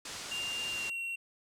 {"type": "low-pass noise", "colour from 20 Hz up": "white", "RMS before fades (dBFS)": -43, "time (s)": [0.05, 0.9], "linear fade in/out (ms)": 5, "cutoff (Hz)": 7900, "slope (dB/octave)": 24}
{"type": "tone with pitch glide", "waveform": "triangle", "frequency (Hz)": [2794, 2735], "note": ["F7", "F7"], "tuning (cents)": [0, -37], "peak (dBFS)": -33, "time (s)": [0.31, 1.16], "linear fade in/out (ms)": 10, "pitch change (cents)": -37, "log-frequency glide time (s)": [0.69, 0.98]}
{"effects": []}